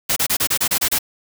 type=noise bursts; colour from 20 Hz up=white; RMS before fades=-18 dBFS; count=9; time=0.09-0.988 s; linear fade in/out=10 ms; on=74 ms; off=29 ms; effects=none